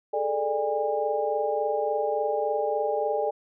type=tone cluster; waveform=sine; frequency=416.9 / 440.4 / 595 / 811 Hz; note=G#4 / A4 / D5 / G#5; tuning=+7 / +2 / +22 / -41 cents; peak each=-34 / -28 / -28 / -29 dBFS; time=0.13-3.31 s; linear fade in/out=10 ms; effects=none